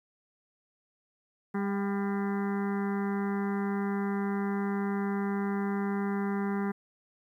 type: harmonic tone with a mistuned harmonic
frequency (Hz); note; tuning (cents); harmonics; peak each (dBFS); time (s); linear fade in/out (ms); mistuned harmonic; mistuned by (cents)
199.9; G3; +34; 1 / 2 / 4 / 5 / 6 / 7 / 8 / 9 / 10; -29 / -35 / -41 / -43 / -45 / -46 / -47 / -48 / -49; 1.54-6.72; 10; 4; -26
effects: 11-bit